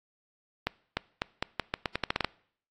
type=accelerating click train; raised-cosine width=0.3 ms; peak=-11 dBFS; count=13; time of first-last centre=0.67-2.246 s; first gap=300 ms; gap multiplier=0.83; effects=noise-tail reverb RT60 0.6 s tail -24 dB re dry + AAC 32 kbps